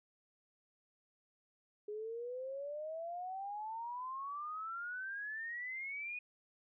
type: exponential sweep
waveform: sine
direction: up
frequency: 413.5 to 2489 Hz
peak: -40 dBFS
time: 1.88-6.19 s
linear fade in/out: 5 ms
effects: none